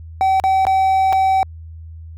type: tone with dropouts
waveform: triangle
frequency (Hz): 766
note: G5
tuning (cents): -40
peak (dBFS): -10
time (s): 0.21-1.43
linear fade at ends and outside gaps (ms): 0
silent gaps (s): 0.399-0.439 / 0.652-0.668 / 1.126-1.13
effects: added 81 Hz sine -32 dBFS peak until 2.17 s